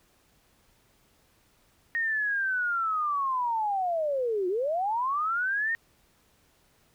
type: linear two-way sweep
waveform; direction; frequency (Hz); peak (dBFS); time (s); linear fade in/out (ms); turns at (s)
sine; down then up; 1864.7 to 350 to 1864.7; -25; 1.95-5.75; 0; 4.48
effects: pink hiss -65 dBFS RMS until 6.94 s